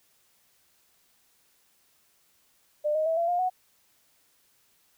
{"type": "tone with pitch steps", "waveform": "sine", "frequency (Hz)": [599, 624.4, 651, 678.6, 707.4, 737.5], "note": ["D5", "D#5", "E5", "F5", "F5", "F#5"], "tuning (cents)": [34, 6, -22, -50, 22, -6], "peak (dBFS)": -23, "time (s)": [2.84, 3.5], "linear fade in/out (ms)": 20, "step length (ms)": 110, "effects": ["white hiss -66 dBFS RMS until 4.97 s"]}